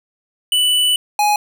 square tone pair in turn, 2975 / 833.9 Hz, F#7 / G#5, +9 / +7 cents, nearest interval octave + minor seventh, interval 2202 cents, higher first, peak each -13 dBFS, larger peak neither, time 0.52-0.96 / 1.19-1.36 s, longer first, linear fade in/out 2 ms, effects none

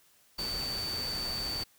sine tone in noise, 4563 Hz, C#8, 49 cents sharp, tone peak -33 dBFS, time 0.38-1.64 s, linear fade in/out 10 ms, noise pink, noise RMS -40 dBFS, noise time 0.38-1.64 s, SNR +4 dB, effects white hiss -64 dBFS RMS until 1.78 s

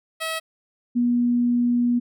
10% pulse / sine tone pair in turn, 645 / 241.6 Hz, E5 / B3, -38 / -38 cents, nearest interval octave + perfect fourth, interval 1700 cents, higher first, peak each -17 dBFS, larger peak neither, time 0.2-0.4 / 0.95-2 s, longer second, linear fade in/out 20 ms, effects none

